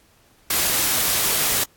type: noise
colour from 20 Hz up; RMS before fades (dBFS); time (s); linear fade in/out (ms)
white; -20; 0.5-1.64; 5
effects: pink hiss -57 dBFS RMS until 1.76 s + AAC 64 kbps